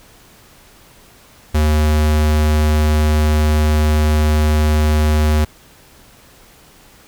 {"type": "tone", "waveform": "square", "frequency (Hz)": 76.3, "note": "D#2", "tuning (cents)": -33, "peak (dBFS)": -12, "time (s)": [1.54, 5.45], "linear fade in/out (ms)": 10, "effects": ["pink hiss -46 dBFS RMS until 7.07 s"]}